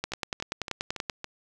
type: two click trains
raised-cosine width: 0.2 ms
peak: -18 / -12 dBFS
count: 5 / 12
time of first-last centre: 0.12-1.244 / 0.04-1.098 s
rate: 3.56 / 10.4 Hz
effects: none

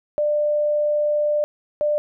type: tone pair in turn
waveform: sine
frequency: 595 / 595 Hz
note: D5 / D5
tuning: +22 / +22 cents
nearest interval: unison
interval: 0 cents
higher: neither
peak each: -17 dBFS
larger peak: neither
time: 0.18-1.44 / 1.81-1.98 s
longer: first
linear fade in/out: 0 ms
effects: none

